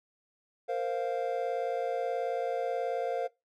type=chord; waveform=triangle; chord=Bb suspended second; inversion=none; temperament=equal with one note detuned; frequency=464.8 / 523.3 / 698.5 Hz; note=Bb4 / C5 / F5; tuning=-5 / 0 / 0 cents; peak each=-32 dBFS; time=0.68-3.28 s; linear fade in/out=20 ms; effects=noise-tail reverb RT60 0.2 s tail -20 dB re dry